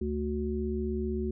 harmonic tone, 73.7 Hz, D2, 7 cents sharp, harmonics 1 / 3 / 5, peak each -33 / -33 / -33 dBFS, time 0.01-1.31 s, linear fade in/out 5 ms, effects none

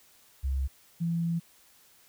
sine tone pair in turn, 67.1 / 168.25 Hz, C2 / E3, +44 / +36 cents, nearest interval octave + major third, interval 1592 cents, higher second, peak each -26 dBFS, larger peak neither, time 0.43-0.68 / 1-1.4 s, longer second, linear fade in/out 20 ms, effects white hiss -60 dBFS RMS until 2.08 s

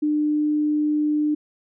sine tone, 300.2 Hz, D4, 38 cents sharp, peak -18 dBFS, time 0.02-1.35 s, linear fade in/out 10 ms, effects none

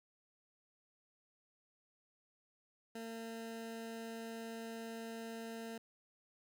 20% pulse tone, 227.2 Hz, A#3, 44 cents flat, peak -39 dBFS, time 2.95-5.78 s, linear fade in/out 5 ms, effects none

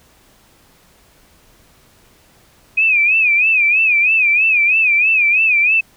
sine tone with vibrato, 2489 Hz, D#7, in tune, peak -10 dBFS, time 2.77-5.81 s, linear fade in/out 10 ms, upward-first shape sine, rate 3.1 Hz, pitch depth 120 cents each way, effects pink hiss -51 dBFS RMS until 5.96 s

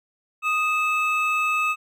triangle tone pair together, 1244.5 / 2605 Hz, D#6 / E7, 0 / -21 cents, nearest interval octave + minor second, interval 1279 cents, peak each -21 dBFS, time 0.42-1.76 s, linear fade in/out 50 ms, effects none

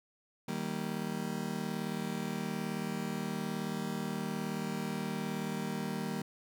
35% pulse chord, Eb major, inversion none, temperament just, 155.56 / 194.45 / 233.3 Hz, Eb3 / G3 / Bb3, 0 / -14 / +2 cents, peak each -39 / -36 / -37 dBFS, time 0.48-6.22 s, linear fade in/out 5 ms, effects none

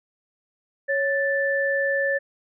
sine tone pair together, 553.2 / 1760 Hz, C#5 / A6, -4 / 0 cents, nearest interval octave + minor sixth, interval 2004 cents, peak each -23 dBFS, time 0.88-2.19 s, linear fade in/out 20 ms, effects none

